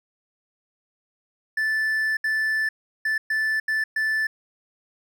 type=tone bursts at uneven times; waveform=triangle; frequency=1755 Hz; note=A6; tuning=5 cents flat; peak=-19 dBFS; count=6; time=1.57-2.17 / 2.24-2.69 / 3.05-3.18 / 3.3-3.6 / 3.68-3.84 / 3.96-4.27 s; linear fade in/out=5 ms; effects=none